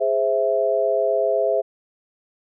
sine chord, Ab augmented, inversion none, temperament equal, 415.3 / 523.3 / 659.3 Hz, Ab4 / C5 / E5, 0 / 0 / 0 cents, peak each -23 / -22 / -20 dBFS, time 0-1.62 s, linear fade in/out 20 ms, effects none

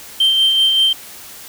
sine tone with tremolo, 3135 Hz, G7, 1 cent flat, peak -7 dBFS, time 0.2-0.93 s, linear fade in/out 5 ms, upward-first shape sine, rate 5.2 Hz, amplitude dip 40%, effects tanh soft clip ceiling -8 dBFS + white hiss -36 dBFS RMS until 1.48 s

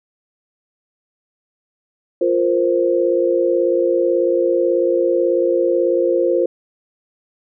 sine chord, F suspended fourth, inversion none, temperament just, 349.2 / 465.6 / 523.8 Hz, F4 / Bb4 / C5, 0 / -2 / +2 cents, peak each -17 / -20 / -17 dBFS, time 2.21-6.46 s, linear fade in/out 5 ms, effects none

